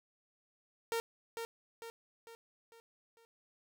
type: tone with echo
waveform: sawtooth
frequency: 459.8 Hz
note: A#4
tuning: 24 cents flat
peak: -29 dBFS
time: 0.92-1 s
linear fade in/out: 0 ms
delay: 450 ms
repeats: 5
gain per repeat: -6 dB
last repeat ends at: 3.25 s
effects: none